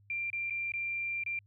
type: tone with dropouts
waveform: sine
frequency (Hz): 2373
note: D7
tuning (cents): +17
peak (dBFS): -32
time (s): 0.1-1.39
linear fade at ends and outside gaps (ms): 2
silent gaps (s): 0.302-0.33 / 0.499-0.506 / 0.72-0.737 / 1.237-1.262
effects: added 101 Hz sine -60 dBFS peak until 1.46 s